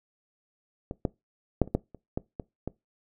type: clicks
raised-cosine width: 2 ms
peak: -20 / -12 / -7 / -29 / -10 / -30 / -15 / -21 / -18 dBFS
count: 9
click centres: 0.911 / 1.052 / 1.617 / 1.676 / 1.75 / 1.947 / 2.175 / 2.398 / 2.676 s
effects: noise-tail reverb RT60 0.2 s tail -21 dB re dry